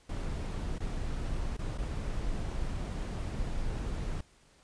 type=noise with dropouts; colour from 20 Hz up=brown; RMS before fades=-34 dBFS; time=0.09-4.21 s; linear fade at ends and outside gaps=5 ms; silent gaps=0.784-0.803 / 1.569-1.589 / 1.777-1.783 s; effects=pink hiss -63 dBFS RMS until 4.63 s + resampled to 22050 Hz